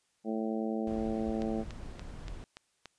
harmonic tone, 110.7 Hz, A2, 11 cents sharp, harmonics 2 / 3 / 4 / 5 / 6 / 7, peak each -33 / -37 / -39 / -41 / -43 / -44 dBFS, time 0.24-1.65 s, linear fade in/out 50 ms
brown noise, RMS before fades -43 dBFS, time 0.87-2.44 s, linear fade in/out 0 ms
click train, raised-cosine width 0.2 ms, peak -27 dBFS, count 6, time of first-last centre 1.42-2.857 s, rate 3.48 Hz
effects white hiss -74 dBFS RMS until 2.98 s + resampled to 22050 Hz

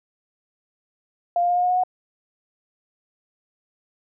sine tone with pitch steps, 697 / 703.1 / 709.2 / 715.4 / 721.6 / 727.9 / 734.2 Hz, F5 / F5 / F5 / F5 / F#5 / F#5 / F#5, -4 / +11 / +26 / +41 / -44 / -29 / -14 cents, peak -17 dBFS, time 1.36-1.836 s, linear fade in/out 2 ms, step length 68 ms, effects none

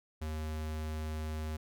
square tone, 77.78 Hz, D#2, in tune, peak -36 dBFS, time 0.21-1.57 s, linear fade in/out 10 ms, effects none

